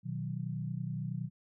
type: chord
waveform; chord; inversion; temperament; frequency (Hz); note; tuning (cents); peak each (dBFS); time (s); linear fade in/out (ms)
sine; B major; none; equal; 123.47 / 155.56 / 185; B2 / D#3 / F#3; 0 / 0 / 0; -38 / -38 / -40; 0.03-1.3; 50
effects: none

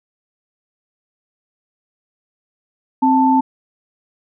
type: tone pair together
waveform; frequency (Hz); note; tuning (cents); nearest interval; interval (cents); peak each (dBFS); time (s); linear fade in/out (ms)
sine; 262.7 / 883.6; C4 / A5; +7 / +7; octave + major sixth; 2100; -13; 3.02-3.41; 10
effects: none

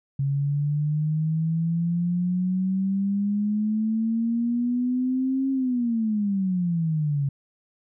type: exponential two-way sweep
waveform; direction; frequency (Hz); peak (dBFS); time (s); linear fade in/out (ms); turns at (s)
sine; up then down; 137.5 to 270 to 137.5; -21; 0.19-7.29; 5; 5.51
effects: none

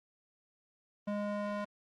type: tone with band-pass filter sweep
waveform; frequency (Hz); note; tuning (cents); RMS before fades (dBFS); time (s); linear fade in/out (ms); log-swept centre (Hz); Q
square; 206.1; G#3; -13; -36; 1.07-1.65; 10; 500 to 890; 0.91
effects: Opus 32 kbps

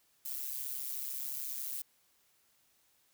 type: noise with amplitude modulation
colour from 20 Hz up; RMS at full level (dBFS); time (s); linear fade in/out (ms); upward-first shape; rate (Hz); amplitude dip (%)
violet; -36; 0.25-1.82; 5; sine; 134; 75
effects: white hiss -71 dBFS RMS until 3.13 s

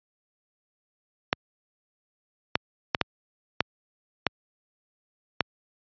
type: clicks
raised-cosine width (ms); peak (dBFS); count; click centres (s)
0.3; -4; 7; 1.329 / 2.555 / 2.948 / 3.013 / 3.606 / 4.267 / 5.407
effects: high-pass 80 Hz 12 dB/octave + resampled to 11025 Hz

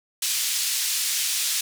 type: band-pass noise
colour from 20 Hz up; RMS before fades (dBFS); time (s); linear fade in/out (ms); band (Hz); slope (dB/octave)
white; -25; 0.22-1.61; 5; 2900 to 9400; 12
effects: none

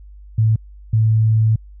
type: tone pair in turn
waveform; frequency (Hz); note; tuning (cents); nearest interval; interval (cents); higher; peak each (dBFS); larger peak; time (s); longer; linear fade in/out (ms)
sine; 110.4 / 110.4; A2 / A2; +6 / +6; unison; 0; neither; -11; neither; 0.38-0.56 / 0.93-1.56; second; 5
effects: added 50 Hz sine -37 dBFS peak until 1.8 s

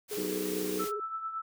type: noise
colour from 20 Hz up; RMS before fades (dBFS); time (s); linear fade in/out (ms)
white; -40; 0.08-0.92; 50
type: tone with vibrato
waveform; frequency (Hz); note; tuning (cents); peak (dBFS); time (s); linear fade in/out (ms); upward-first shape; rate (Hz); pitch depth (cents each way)
sine; 415.3; G#4; 0; -34; 0.11-1; 5; sine; 20; 49
type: harmonic tone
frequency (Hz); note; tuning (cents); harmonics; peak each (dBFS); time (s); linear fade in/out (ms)
62.9; B1; +32; 3 / 4 / 5 / 6 / 7 / 8; -40 / -47 / -36 / -43 / -42 / -46; 0.17-0.85; 5
type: tone with tremolo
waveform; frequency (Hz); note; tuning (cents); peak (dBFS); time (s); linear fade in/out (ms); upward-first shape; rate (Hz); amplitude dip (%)
sine; 1318.5; E6; 0; -31; 0.79-1.42; 10; triangle; 9; 65
effects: none

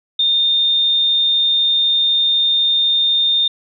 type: tone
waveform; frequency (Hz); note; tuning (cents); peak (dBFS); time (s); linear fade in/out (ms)
sine; 3636; A#7; -44; -12; 0.19-3.48; 5
effects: none

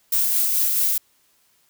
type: noise with tremolo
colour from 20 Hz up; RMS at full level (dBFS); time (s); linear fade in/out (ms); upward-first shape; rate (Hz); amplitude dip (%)
violet; -19; 0.12-0.98; 5; sine; 4.6; 25
effects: white hiss -62 dBFS RMS until 1.69 s

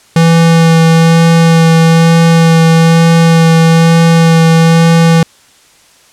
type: tone with vibrato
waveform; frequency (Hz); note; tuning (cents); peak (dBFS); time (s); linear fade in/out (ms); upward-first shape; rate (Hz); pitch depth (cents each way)
square; 164.81; E3; 0; -4; 0.16-5.23; 2; sine; 1.1; 12
effects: white hiss -44 dBFS RMS until 6.12 s + low-pass 9000 Hz 12 dB/octave

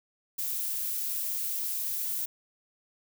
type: noise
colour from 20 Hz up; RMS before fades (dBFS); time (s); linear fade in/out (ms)
violet; -32; 0.38-2.26; 10
effects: none

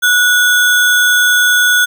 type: tone with sample-and-hold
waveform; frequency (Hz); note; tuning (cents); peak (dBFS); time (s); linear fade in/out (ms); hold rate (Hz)
sine; 1465; F#6; -18; -7; 0.02-1.86; 20; 4900
effects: none

